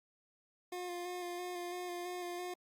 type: tone with vibrato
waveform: 25% pulse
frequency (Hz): 355.1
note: F4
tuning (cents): +29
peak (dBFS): -36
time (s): 0.72-2.54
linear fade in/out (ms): 5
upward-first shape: square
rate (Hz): 3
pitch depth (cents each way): 18
effects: Opus 48 kbps